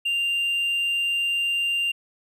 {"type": "tone with hard clipping", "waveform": "sine", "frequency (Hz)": 2788, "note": "F7", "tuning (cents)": -4, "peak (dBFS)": -22, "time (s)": [0.05, 1.92], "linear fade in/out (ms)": 10, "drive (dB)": 2, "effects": []}